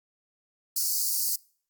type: high-pass noise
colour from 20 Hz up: white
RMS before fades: -27 dBFS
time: 0.76-1.36 s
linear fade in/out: 5 ms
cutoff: 4400 Hz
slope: 96 dB/octave
effects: noise-tail reverb RT60 0.5 s tail -24 dB re dry + Opus 48 kbps